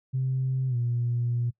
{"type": "tone with pitch glide", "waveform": "sine", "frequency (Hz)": [130.81, 119.95], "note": ["C3", "A#2"], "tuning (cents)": [0, 50], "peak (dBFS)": -23, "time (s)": [0.13, 1.51], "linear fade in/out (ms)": 20, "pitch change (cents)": -150, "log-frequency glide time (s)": [0.68, 0.76], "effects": ["noise-tail reverb RT60 0.1 s tail -23 dB re dry", "tanh soft clip ceiling -19 dBFS"]}